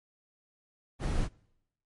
brown noise, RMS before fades -29 dBFS, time 0.99-1.29 s, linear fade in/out 50 ms, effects noise-tail reverb RT60 0.9 s tail -26 dB re dry + MP3 48 kbps

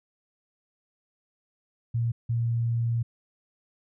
sine tone bursts at uneven times, 116.8 Hz, A#2, 4 cents sharp, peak -23 dBFS, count 2, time 1.94-2.12 / 2.29-3.03 s, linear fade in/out 10 ms, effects none

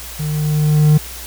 triangle tone with level ramp, 151.4 Hz, D#3, 47 cents flat, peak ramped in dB -17 to -4 dBFS, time 0.19-0.98 s, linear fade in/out 10 ms, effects added 60 Hz sine -34 dBFS peak until 1.26 s + white hiss -32 dBFS RMS until 1.26 s

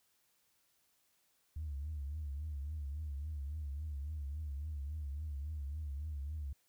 sine tone with vibrato, 73.42 Hz, D2, in tune, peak -37 dBFS, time 1.56-6.53 s, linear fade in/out 5 ms, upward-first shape triangle, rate 3.6 Hz, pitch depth 140 cents each way, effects tanh soft clip ceiling -34 dBFS + white hiss -75 dBFS RMS until 6.68 s

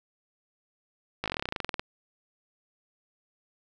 slowing click train, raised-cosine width 0.3 ms, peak -14 dBFS, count 18, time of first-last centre 1.24-1.795 s, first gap 18 ms, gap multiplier 1.07, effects none

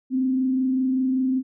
sine tone with frequency modulation, 260 Hz, C4, 11 cents flat, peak -19 dBFS, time 0.1-1.43 s, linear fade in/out 50 ms, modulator 25.2 Hz, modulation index 0.26, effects none

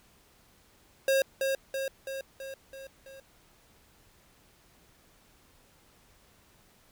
square tone with echo, 539 Hz, C#5, 49 cents flat, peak -23 dBFS, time 1.08-1.22 s, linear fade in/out 2 ms, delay 330 ms, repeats 6, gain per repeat -4 dB, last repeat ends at 3.2 s, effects pink hiss -62 dBFS RMS until 6.91 s

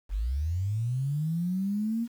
sine linear sweep, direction up, 43.09 to 237.5 Hz, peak -26 dBFS, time 0.09-2.08 s, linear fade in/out 50 ms, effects 9-bit

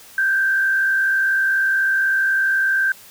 sine tone with frequency modulation, 1568 Hz, G6, in tune, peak -15 dBFS, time 0.18-2.92 s, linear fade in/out 2 ms, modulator 52.1 Hz, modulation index 0.67, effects white hiss -44 dBFS RMS until 3.1 s

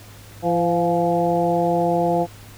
harmonic tone with a mistuned harmonic, 170.4 Hz, F3, 42 cents flat, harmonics 1 / 2 / 3 / 4 / 5, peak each -24 / -23 / -22 / -21 / -27 dBFS, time 0.42-2.27 s, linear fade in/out 50 ms, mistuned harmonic 4, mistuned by +42 cents, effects added 104 Hz sine -42 dBFS peak until 2.57 s + pink hiss -45 dBFS RMS until 2.57 s

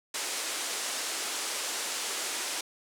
white band-pass noise, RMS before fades -34 dBFS, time 0.14-2.61 s, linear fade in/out 5 ms, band 290 to 9300 Hz, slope 24 dB/octave, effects none

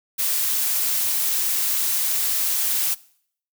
blue noise, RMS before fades -22 dBFS, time 0.18-2.95 s, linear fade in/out 20 ms, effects noise-tail reverb RT60 0.6 s tail -21 dB re dry

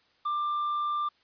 triangle tone with quantisation, 1187 Hz, D6, 18 cents sharp, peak -25 dBFS, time 0.25-1.09 s, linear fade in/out 10 ms, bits 9, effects white hiss -66 dBFS RMS until 1.23 s + resampled to 11025 Hz

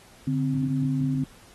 sine tone pair together, 144.55 / 261.6 Hz, D3 / C4, -27 / 0 cents, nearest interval minor seventh, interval 1027 cents, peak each -25 dBFS, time 0.27-1.24 s, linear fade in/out 5 ms, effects pink hiss -53 dBFS RMS until 1.54 s + AAC 32 kbps

